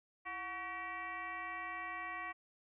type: tone with frequency modulation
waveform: sine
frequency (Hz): 1519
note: F#6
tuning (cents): +45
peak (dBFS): -40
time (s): 0.25-2.33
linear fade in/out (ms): 20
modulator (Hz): 395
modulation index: 2.1
effects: none